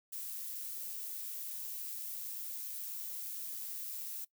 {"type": "noise with amplitude modulation", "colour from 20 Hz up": "violet", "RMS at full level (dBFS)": -41, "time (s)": [0.12, 4.25], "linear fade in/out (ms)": 10, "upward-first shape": "sine", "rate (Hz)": 108, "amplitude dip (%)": 25, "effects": ["noise-tail reverb RT60 0.1 s tail -20 dB re dry"]}